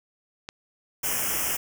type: click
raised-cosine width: 0.2 ms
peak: -18 dBFS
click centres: 0.489 s
type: band-stop noise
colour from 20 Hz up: white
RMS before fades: -27 dBFS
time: 1.03-1.57 s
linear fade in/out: 10 ms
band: 3200 to 5200 Hz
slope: 96 dB/octave
effects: none